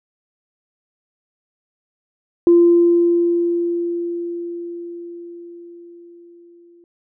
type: tone with exponential decay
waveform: sine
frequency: 344 Hz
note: F4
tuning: 26 cents flat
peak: -6 dBFS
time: 2.47-6.84 s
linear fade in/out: 1 ms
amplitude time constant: 950 ms
effects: tanh soft clip ceiling -3 dBFS